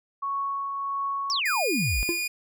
sine tone with tremolo, 1108.7 Hz, C#6, in tune, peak -25 dBFS, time 0.22-1.4 s, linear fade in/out 10 ms, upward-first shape triangle, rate 1.5 Hz, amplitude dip 35%
sine exponential sweep, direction down, 5780 to 42.28 Hz, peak -24 dBFS, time 1.3-2.03 s, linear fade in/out 0 ms
sawtooth tone, 2443 Hz, D#7, 32 cents flat, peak -23 dBFS, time 1.45-2.28 s, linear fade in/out 10 ms
triangle tone with exponential decay, 342 Hz, F4, 36 cents flat, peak -19 dBFS, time 2.09-2.24 s, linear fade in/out 0 ms, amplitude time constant 31 ms
effects none

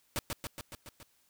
pink noise with echo, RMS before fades -33 dBFS, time 0.16-0.19 s, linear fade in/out 0 ms, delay 140 ms, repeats 6, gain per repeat -3 dB, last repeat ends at 1.03 s, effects white hiss -70 dBFS RMS until 1.29 s

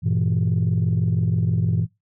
sine chord, E diminished, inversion first, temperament just, 98.89 / 118.67 / 164.81 Hz, G2 / Bb2 / E3, +16 / +31 / 0 cents, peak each -21 dBFS, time 0.02-1.87 s, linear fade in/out 50 ms, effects noise-tail reverb RT60 0.2 s tail -18 dB re dry + tanh soft clip ceiling -13 dBFS

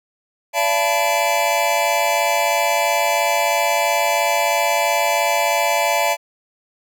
square tone cluster, 575 / 678 / 871 / 987 / 2337 Hz, D5 / E5 / A5 / B5 / D7, -37 / +49 / -18 / -1 / -9 cents, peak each -24 / -21 / -22 / -27 / -24 dBFS, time 0.53-6.17 s, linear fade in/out 50 ms, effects none

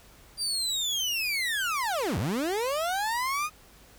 30% pulse linear two-way sweep, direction down then up, 4792 to 77.78 to 1257 Hz, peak -24 dBFS, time 0.37-3.5 s, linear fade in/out 50 ms, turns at 2.18 s, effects added 50 Hz sine -59 dBFS peak until 3.98 s + pink hiss -55 dBFS RMS until 3.98 s

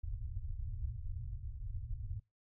pink low-pass noise, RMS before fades -41 dBFS, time 0.03-2.2 s, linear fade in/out 10 ms, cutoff 120 Hz, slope 96 dB/octave, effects noise-tail reverb RT60 0.2 s tail -21 dB re dry

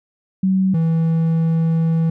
sine / triangle tone pair in turn, 189.4 / 163.35 Hz, F#3 / E3, +41 / -15 cents, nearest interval minor third, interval 256 cents, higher first, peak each -13 / -12 dBFS, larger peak second, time 0.43-0.74 / 0.74-2.1 s, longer second, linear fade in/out 5 ms, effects none

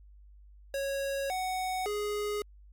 square tone with pitch steps, 551 / 744 / 415.9 Hz, C#5 / F#5 / G#4, -11 / +9 / +2 cents, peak -31 dBFS, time 0.74-2.42 s, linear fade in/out 2 ms, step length 560 ms, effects added 50 Hz sine -51 dBFS peak until 2.72 s + MP3 96 kbps

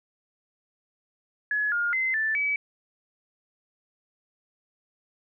sine tone with pitch steps, 1695 / 1418 / 2061 / 1762 / 2286 Hz, G#6 / F6 / C7 / A6 / D7, +35 / +26 / -27 / +2 / -47 cents, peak -23 dBFS, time 1.51-2.56 s, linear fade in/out 2 ms, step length 210 ms, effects none

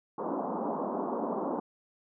pink band-pass noise, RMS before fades -33 dBFS, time 0.18-1.6 s, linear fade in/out 5 ms, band 200 to 1100 Hz, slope 48 dB/octave, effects none

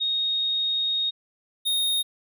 sine / square tone pair in turn, 3729 / 3710 Hz, A#7 / A#7, 0 / -9 cents, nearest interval unison, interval 9 cents, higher first, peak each -22 dBFS, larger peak neither, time 0-1.11 / 1.65-2.03 s, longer first, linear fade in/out 20 ms, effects none

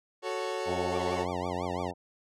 30% pulse chord, F# minor, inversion none, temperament equal, 370 / 440 / 554.4 Hz, F#4 / A4 / C#5, 0 / 0 / 0 cents, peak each -33 dBFS, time 0.22-1.26 s, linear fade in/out 50 ms
harmonic tone, 89.5 Hz, F2, 43 cents sharp, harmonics 1 / 2 / 3 / 4 / 5 / 6 / 7 / 8 / 9 / 10, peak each -40 / -40 / -40 / -40 / -40 / -40 / -40 / -40 / -40 / -40 dBFS, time 0.65-1.94 s, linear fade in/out 50 ms
sawtooth tone with vibrato, 1026 Hz, C6, 34 cents flat, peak -38 dBFS, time 0.92-1.91 s, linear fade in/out 5 ms, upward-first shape triangle, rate 5.9 Hz, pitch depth 270 cents each way
effects low-pass 7000 Hz 12 dB/octave

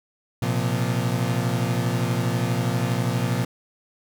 35% pulse chord, Bb suspended second, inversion none, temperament equal with one note detuned, 116.54 / 128.94 / 174.61 Hz, Bb2 / C3 / F3, 0 / -25 / 0 cents, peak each -23 / -24 / -26 dBFS, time 0.42-3.45 s, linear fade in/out 5 ms, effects none

